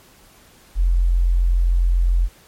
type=tone; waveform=sine; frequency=43.65 Hz; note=F1; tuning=in tune; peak=-13 dBFS; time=0.75-2.29 s; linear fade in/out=50 ms; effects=pink hiss -50 dBFS RMS until 2.47 s + MP3 64 kbps